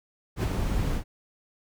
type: noise with ADSR envelope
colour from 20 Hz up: brown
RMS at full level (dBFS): -23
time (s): 0.36-1.04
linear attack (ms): 73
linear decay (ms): 23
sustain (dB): -4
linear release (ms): 84
effects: none